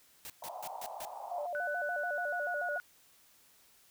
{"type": "noise bursts", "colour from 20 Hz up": "white", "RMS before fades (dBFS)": -45, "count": 5, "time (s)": [0.25, 1.05], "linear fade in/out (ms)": 0, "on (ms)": 48, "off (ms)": 140}
{"type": "band-pass noise", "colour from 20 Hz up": "pink", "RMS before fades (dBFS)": -44, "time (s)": [0.42, 1.47], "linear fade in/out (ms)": 5, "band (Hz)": [660, 930], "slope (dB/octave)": 48}
{"type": "tone with vibrato", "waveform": "sine", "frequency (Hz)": 644, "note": "E5", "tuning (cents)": -41, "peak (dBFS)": -35, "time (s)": [1.31, 2.78], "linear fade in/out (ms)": 5, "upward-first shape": "square", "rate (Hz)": 6.9, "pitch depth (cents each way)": 160}
{"type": "tone with pitch glide", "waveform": "sine", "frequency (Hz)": [1492, 1457.9], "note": ["F#6", "F#6"], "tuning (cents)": [14, -26], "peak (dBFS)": -35, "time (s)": [1.55, 2.8], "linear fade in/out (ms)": 0, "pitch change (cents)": -40, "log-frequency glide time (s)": [1.77, 2.65]}
{"effects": ["white hiss -64 dBFS RMS until 3.9 s"]}